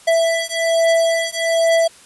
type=beating tone pair; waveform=square; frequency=661 / 662.2 Hz; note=E5 / E5; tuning=+5 / +8 cents; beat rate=1.2 Hz; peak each=-18 dBFS; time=0.07-1.88 s; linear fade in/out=10 ms; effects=white hiss -45 dBFS RMS until 2.05 s + resampled to 24000 Hz